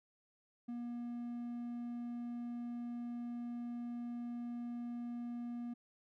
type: tone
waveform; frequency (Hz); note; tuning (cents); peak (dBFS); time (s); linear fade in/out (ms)
triangle; 239.1; A#3; +44; -38; 0.68-5.74; 10
effects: none